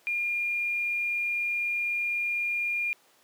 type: tone with quantisation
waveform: sine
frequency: 2412 Hz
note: D7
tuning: 46 cents sharp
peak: -26 dBFS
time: 0.07-2.93 s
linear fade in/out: 0 ms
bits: 9
effects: pink hiss -61 dBFS RMS until 3.23 s + high-pass 400 Hz 12 dB/octave